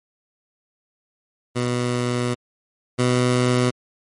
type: tone pair in turn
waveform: 15% pulse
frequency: 122.7 / 124.48 Hz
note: B2 / B2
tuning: -11 / +14 cents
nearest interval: unison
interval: 25 cents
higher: second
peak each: -14 / -10 dBFS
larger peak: second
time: 1.55-2.35 / 2.98-3.71 s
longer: first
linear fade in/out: 20 ms
effects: MP3 48 kbps